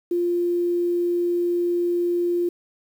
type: tone with quantisation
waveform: sine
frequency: 349 Hz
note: F4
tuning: 1 cent flat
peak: -19 dBFS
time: 0.11-2.49 s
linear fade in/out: 5 ms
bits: 8
effects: none